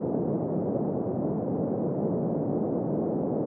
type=band-pass noise; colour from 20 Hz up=pink; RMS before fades=-28 dBFS; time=0-3.46 s; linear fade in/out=20 ms; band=150 to 600 Hz; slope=24 dB/octave; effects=none